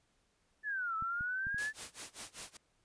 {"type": "exponential two-way sweep", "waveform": "sine", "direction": "down then up", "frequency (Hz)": [1760, 1300, 1760], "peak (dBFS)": -34, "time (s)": [0.63, 1.73], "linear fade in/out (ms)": 50, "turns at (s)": 0.96}
{"type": "clicks", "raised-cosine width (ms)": 5, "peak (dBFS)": -35, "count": 4, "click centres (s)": [1.024, 1.209, 1.469, 1.545]}
{"type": "noise with tremolo", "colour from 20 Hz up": "white", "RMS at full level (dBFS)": -43, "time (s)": [1.58, 2.57], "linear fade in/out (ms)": 2, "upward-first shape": "sine", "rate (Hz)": 5.1, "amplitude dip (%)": 95}
{"effects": ["pink hiss -75 dBFS RMS until 2.84 s", "resampled to 22050 Hz"]}